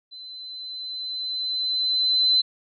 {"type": "tone with level ramp", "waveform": "sine", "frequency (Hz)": 4045, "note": "B7", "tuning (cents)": 41, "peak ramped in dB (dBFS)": [-38, -15], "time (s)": [0.11, 2.42], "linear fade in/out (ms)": 20, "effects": []}